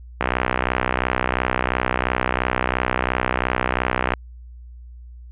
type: click train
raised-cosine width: 0.5 ms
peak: -3 dBFS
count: 248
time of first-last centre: 0.21-4.137 s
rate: 62.9 Hz
effects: added 60 Hz sine -37 dBFS peak until 5.31 s + resampled to 8000 Hz